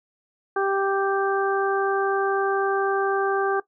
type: harmonic tone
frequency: 392 Hz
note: G4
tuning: in tune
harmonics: 1 / 2 / 3 / 4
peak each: -23 / -26 / -28 / -29 dBFS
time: 0.56-3.6 s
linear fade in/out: 5 ms
effects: noise-tail reverb RT60 0.1 s tail -17 dB re dry